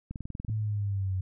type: click train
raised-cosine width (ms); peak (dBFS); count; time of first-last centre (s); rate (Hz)
5; -24; 9; 0.11-0.496; 20.7
type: exponential sweep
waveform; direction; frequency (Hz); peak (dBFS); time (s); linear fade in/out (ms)
sine; down; 110.7 to 92.5; -27; 0.48-1.21; 5
effects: none